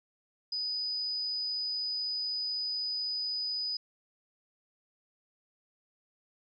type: tone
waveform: sine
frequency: 4978 Hz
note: D#8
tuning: in tune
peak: -31 dBFS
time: 0.52-3.77 s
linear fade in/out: 5 ms
effects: none